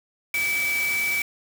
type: tone in noise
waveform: sine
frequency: 2300 Hz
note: D7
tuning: 37 cents flat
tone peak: -22 dBFS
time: 0.34-1.22 s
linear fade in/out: 2 ms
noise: white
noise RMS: -32 dBFS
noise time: 0.34-1.22 s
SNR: +7 dB
effects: none